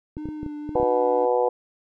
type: clicks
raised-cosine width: 3 ms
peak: -20 dBFS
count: 9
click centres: 0.169 / 0.256 / 0.288 / 0.431 / 0.463 / 0.692 / 0.755 / 0.8 / 0.83 s
type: tone with vibrato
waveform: triangle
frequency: 301.5 Hz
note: D4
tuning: 46 cents sharp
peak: -29 dBFS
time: 0.17-1.26 s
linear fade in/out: 10 ms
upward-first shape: sine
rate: 1.9 Hz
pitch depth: 28 cents each way
type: harmonic tone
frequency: 123.1 Hz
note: B2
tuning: 5 cents flat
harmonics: 3 / 4 / 5 / 6 / 7 / 8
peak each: -28 / -20 / -31 / -27 / -27 / -34 dBFS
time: 0.75-1.49 s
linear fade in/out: 5 ms
effects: none